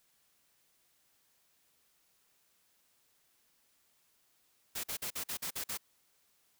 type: noise bursts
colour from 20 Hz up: white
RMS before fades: -38 dBFS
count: 8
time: 4.75-5.775 s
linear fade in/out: 10 ms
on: 87 ms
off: 47 ms
effects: white hiss -72 dBFS RMS until 6.59 s